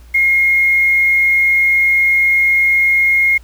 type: tone with quantisation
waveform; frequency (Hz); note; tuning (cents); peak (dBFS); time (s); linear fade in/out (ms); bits
sine; 2144; C7; +42; -9; 0.14-3.38; 10; 6
effects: added 59 Hz sine -37 dBFS peak until 3.43 s + pink hiss -50 dBFS RMS until 3.43 s